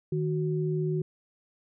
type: tone pair together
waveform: sine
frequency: 155.57 / 370 Hz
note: D#3 / F#4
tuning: 0 / 0 cents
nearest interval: octave + minor third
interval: 1500 cents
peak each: -27 / -30 dBFS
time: 0.12-1.02 s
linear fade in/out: 5 ms
effects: none